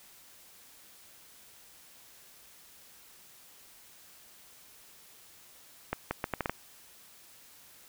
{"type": "accelerating click train", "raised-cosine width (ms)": 0.5, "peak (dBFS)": -15, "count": 7, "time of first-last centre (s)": [5.93, 6.496], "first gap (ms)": 180, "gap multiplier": 0.73, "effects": ["white hiss -56 dBFS RMS until 7.88 s"]}